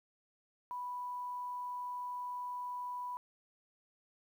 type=tone with quantisation; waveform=sine; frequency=987 Hz; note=B5; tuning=1 cent flat; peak=-38 dBFS; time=0.71-3.17 s; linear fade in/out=0 ms; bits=11; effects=none